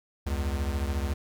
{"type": "beating tone pair", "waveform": "square", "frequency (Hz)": [69.2, 83.2], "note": ["C#2", "E2"], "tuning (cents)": [-2, 17], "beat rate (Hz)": 14, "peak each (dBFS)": [-29, -33], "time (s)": [0.26, 1.14], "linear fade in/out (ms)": 10, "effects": ["11-bit"]}